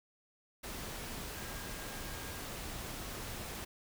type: tone in noise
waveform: sine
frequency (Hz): 1617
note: G#6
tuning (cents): -47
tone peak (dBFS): -53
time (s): 1.36-2.41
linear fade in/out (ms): 10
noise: pink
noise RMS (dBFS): -43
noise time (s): 0.63-3.65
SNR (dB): -13
effects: none